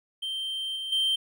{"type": "tone with level steps", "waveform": "triangle", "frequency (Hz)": 3136, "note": "G7", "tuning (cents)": 0, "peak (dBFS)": [-28, -30, -21], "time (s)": [0.22, 1.16], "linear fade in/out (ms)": 10, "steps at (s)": [0.76, 0.92], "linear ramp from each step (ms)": 5, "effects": []}